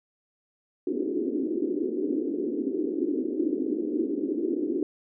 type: band-pass noise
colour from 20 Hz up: pink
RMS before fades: -28 dBFS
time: 0.87-4.83 s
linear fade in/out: 2 ms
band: 270 to 390 Hz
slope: 48 dB/octave
effects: none